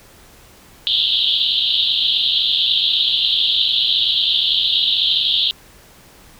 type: band-pass noise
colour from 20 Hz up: white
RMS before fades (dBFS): -17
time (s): 0.87-5.51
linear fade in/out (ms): 0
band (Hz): 3000 to 4000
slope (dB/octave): 96
effects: pink hiss -46 dBFS RMS until 6.39 s